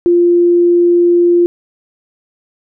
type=tone; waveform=sine; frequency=347.9 Hz; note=F4; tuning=7 cents flat; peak=-6 dBFS; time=0.06-1.46 s; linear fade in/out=0 ms; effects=none